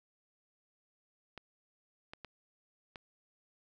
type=clicks; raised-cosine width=0.3 ms; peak=-29 dBFS; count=4; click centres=1.377 / 2.135 / 2.247 / 2.958 s; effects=none